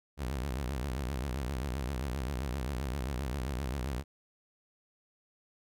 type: tone with vibrato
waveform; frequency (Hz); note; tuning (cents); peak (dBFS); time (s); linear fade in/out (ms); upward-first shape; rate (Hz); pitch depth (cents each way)
sawtooth; 65.8; C2; +10; -29; 0.17-4.04; 50; triangle; 7.6; 230
effects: none